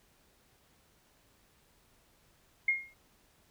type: tone with exponential decay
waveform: sine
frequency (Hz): 2139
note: C7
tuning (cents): +38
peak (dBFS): -22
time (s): 2.68-2.94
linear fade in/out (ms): 5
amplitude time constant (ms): 55
effects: pink hiss -67 dBFS RMS until 3.5 s